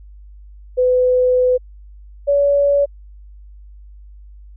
sine tone pair in turn, 503 / 568 Hz, B4 / C#5, +32 / +42 cents, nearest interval major second, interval 210 cents, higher second, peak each -11 dBFS, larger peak neither, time 0.77-1.58 / 2.27-2.86 s, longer first, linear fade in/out 20 ms, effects added 50 Hz sine -37 dBFS peak until 4.56 s

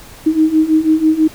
sine beating tone pair, 310.7 / 316.8 Hz, D#4 / D#4, -2 / +31 cents, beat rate 6.1 Hz, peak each -14 / -11 dBFS, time 0.26-1.28 s, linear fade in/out 10 ms, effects pink hiss -38 dBFS RMS until 1.34 s

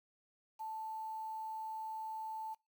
sine tone with quantisation, 880 Hz, A5, in tune, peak -40 dBFS, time 0.59-2.55 s, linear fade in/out 20 ms, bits 10, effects noise-tail reverb RT60 0.2 s tail -22 dB re dry

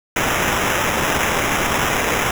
white noise with sample-and-hold, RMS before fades -19 dBFS, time 0.16-2.31 s, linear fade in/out 2 ms, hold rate 4410 Hz, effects none

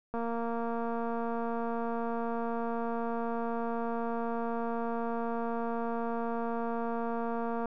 click train, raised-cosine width 1 ms, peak -22 dBFS, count 1745, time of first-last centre 0.14-7.657 s, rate 232 Hz, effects none

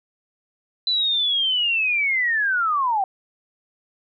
sine linear sweep, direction down, 4025 to 744 Hz, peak -18 dBFS, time 0.87-3.04 s, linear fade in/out 2 ms, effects none

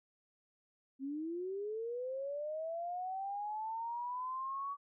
sine linear sweep, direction up, 261.6 to 1138 Hz, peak -37 dBFS, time 0.99-4.77 s, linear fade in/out 50 ms, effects none

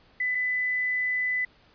sine tone pair in turn, 2000 / 2000 Hz, B6 / B6, +21 / +21 cents, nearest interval unison, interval 0 cents, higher neither, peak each -24 dBFS, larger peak neither, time 0.2-0.35 / 0.35-1.45 s, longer second, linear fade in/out 5 ms, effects pink hiss -59 dBFS RMS until 1.74 s + resampled to 11025 Hz

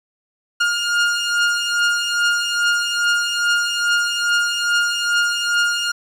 sawtooth beating tone pair, 1416 / 1418.4 Hz, F6 / F6, +23 / +26 cents, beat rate 2.4 Hz, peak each -14 / -18 dBFS, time 0.6-5.92 s, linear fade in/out 10 ms, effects low-pass 7000 Hz 12 dB/octave + 8-bit

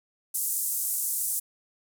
white band-pass noise, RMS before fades -29 dBFS, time 0.34-1.4 s, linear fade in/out 10 ms, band 7800 to 14000 Hz, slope 24 dB/octave, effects none

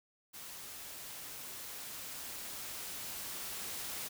white noise with level ramp, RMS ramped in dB -48 to -41 dBFS, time 0.33-4.09 s, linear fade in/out 20 ms, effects none

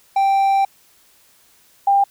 triangle / sine tone pair in turn, 784 / 796.3 Hz, G5 / G5, 0 / +27 cents, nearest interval unison, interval 27 cents, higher second, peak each -11 dBFS, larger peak neither, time 0.16-0.65 / 1.87-2.04 s, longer first, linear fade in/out 5 ms, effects white hiss -54 dBFS RMS until 2.1 s

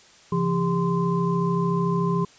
sine tone cluster, 138.2 / 171.8 / 402.1 / 1035 Hz, C#3 / F3 / G4 / C6, -5 / -28 / +44 / -19 cents, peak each -30 / -22 / -27 / -28 dBFS, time 0.32-2.25 s, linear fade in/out 5 ms, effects white hiss -52 dBFS RMS until 2.38 s + resampled to 16000 Hz

